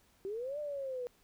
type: linear two-way sweep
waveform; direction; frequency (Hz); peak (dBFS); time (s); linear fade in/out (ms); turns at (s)
sine; up then down; 376 to 602 to 483.5; -36; 0.25-1.07; 0; 0.59
effects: pink hiss -68 dBFS RMS until 1.23 s